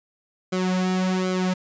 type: tone with flanger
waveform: sawtooth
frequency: 185 Hz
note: F#3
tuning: in tune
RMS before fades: -23 dBFS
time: 0.52-1.54 s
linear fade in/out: 10 ms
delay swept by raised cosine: 1.1 to 3.5 ms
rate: 1.3 Hz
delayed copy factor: -0.8
effects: resampled to 16000 Hz